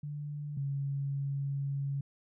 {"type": "tone pair in turn", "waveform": "sine", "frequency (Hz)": [146.83, 139.32], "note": ["D3", "C#3"], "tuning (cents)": [0, 9], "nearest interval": "minor second", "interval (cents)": 91, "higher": "first", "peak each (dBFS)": [-36, -31], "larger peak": "second", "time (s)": [[0.03, 0.57], [0.57, 2.01]], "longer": "second", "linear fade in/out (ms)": 5, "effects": []}